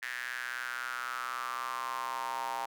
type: tone with high-pass filter sweep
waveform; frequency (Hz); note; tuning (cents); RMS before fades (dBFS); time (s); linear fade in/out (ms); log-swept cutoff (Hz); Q
square; 61.9; B1; +5; -37; 0.02-2.66; 10; 1800 to 860; 6
effects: none